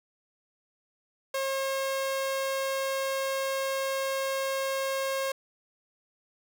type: tone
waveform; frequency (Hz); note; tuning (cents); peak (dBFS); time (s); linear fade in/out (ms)
sawtooth; 539; C#5; -49; -24; 1.34-5.32; 5
effects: none